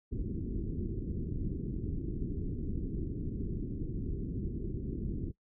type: low-pass noise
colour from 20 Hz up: pink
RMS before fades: -36 dBFS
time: 0.11-5.32 s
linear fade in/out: 20 ms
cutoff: 380 Hz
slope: 48 dB/octave
effects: noise-tail reverb RT60 0.1 s tail -20 dB re dry